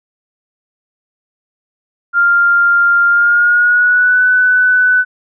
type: tone with pitch glide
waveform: sine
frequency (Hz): 1396.9 to 1497.2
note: F6 to F#6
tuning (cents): 0 to +20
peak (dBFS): -7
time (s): 2.13-5.05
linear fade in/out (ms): 50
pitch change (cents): +120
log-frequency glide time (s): 3.08-4.22
effects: none